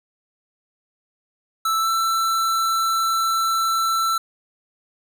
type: tone with pitch glide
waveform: square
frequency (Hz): 1318.5 to 1335.4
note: E6 to E6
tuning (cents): 0 to +22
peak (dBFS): -19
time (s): 1.65-4.18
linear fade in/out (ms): 5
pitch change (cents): +22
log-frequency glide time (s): 1.8-1.89
effects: none